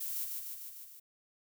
violet noise with echo, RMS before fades -38 dBFS, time 0-0.25 s, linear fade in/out 10 ms, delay 150 ms, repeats 5, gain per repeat -3 dB, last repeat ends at 1 s, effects none

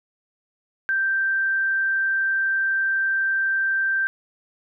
sine tone, 1568 Hz, G6, in tune, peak -19 dBFS, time 0.89-4.07 s, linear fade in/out 0 ms, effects none

